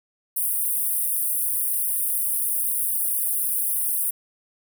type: high-pass noise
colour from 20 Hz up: pink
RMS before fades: -24 dBFS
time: 0.36-4.11 s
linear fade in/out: 10 ms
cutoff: 9100 Hz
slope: 96 dB/octave
effects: none